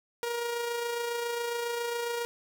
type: tone with amplitude modulation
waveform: sawtooth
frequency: 473 Hz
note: A#4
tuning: 25 cents sharp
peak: -25 dBFS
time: 0.23-2.25 s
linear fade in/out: 0 ms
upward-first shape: sine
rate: 27.3 Hz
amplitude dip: 35%
effects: none